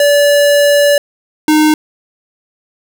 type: tone pair in turn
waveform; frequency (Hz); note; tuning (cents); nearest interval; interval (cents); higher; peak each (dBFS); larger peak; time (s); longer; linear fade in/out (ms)
square; 577 / 307.1; D5 / D#4; -31 / -23; major seventh; 1092; first; -7; neither; 0-0.98 / 1.48-1.74; first; 2
effects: none